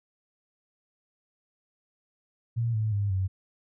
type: tone with pitch steps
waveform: sine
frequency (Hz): 116.54 / 108.74 / 101.45 / 94.66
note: A#2 / A2 / G#2 / F#2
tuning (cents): 0 / -20 / -40 / +40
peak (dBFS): -24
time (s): 2.56-3.28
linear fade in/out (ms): 20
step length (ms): 180
effects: none